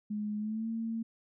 sine tone with pitch glide, 210 to 226.4 Hz, G#3 to A3, +19 to +50 cents, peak -32 dBFS, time 0.1-1.03 s, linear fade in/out 10 ms, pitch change +131 cents, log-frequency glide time 0.38-0.68 s, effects none

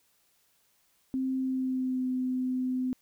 sine tone with pitch glide, 262.1 to 255.4 Hz, C4 to C4, +3 to -42 cents, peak -27 dBFS, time 1.14-2.93 s, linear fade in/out 0 ms, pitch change -45 cents, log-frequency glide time 1.37-2.08 s, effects white hiss -69 dBFS RMS until 3.01 s

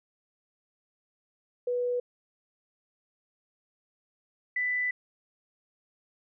sine tone pair in turn, 490.5 / 1989.4 Hz, B4 / B6, -12 / +12 cents, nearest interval 2 octaves, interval 2424 cents, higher second, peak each -26 / -26 dBFS, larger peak neither, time 1.67-2 / 4.56-4.91 s, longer second, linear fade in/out 5 ms, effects none

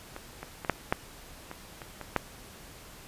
clicks, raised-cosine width 0.5 ms, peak -24 / -23 / -21 / -8 / -9 / -24 / -26 / -24 / -9 dBFS, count 9, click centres 0.164 / 0.43 / 0.648 / 0.697 / 0.925 / 1.514 / 1.818 / 2.013 / 2.163 s, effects pink hiss -49 dBFS RMS until 3.07 s + resampled to 32000 Hz

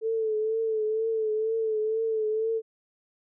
sine tone with vibrato, 439.8 Hz, A4, 1 cent flat, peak -24 dBFS, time 0.01-2.62 s, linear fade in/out 50 ms, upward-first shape triangle, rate 2.1 Hz, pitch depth 51 cents each way, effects none

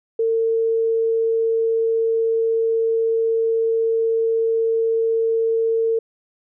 sine tone, 452.7 Hz, A4, 49 cents sharp, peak -16 dBFS, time 0.19-5.99 s, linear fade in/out 5 ms, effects none

